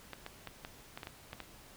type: clicks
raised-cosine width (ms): 0.3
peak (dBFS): -26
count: 9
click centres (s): 0.133 / 0.264 / 0.473 / 0.649 / 0.975 / 1.032 / 1.071 / 1.331 / 1.403
effects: pink hiss -56 dBFS RMS until 1.76 s